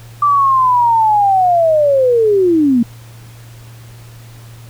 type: linear sweep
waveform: sine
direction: down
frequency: 1178 to 225.1 Hz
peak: -8 dBFS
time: 0.22-2.83 s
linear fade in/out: 5 ms
effects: added 116 Hz sine -34 dBFS peak until 4.69 s + pink hiss -43 dBFS RMS until 4.69 s